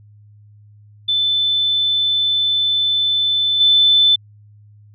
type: tone with level steps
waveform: sine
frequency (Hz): 3520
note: A7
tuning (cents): 0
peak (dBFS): -14 / -9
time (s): 1.08-4.16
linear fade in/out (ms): 10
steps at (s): 3.6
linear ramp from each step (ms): 10
effects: added 104 Hz sine -43 dBFS peak until 4.94 s